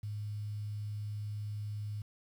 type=tone with quantisation; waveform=sine; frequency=104.6 Hz; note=G#2; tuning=13 cents sharp; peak=-36 dBFS; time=0.03-2.02 s; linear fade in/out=5 ms; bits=10; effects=none